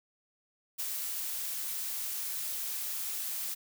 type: noise with ADSR envelope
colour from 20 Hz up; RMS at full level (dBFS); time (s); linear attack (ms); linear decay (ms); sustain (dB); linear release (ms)
blue; -34; 0.78-3.55; 20; 50; -2; 19
effects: none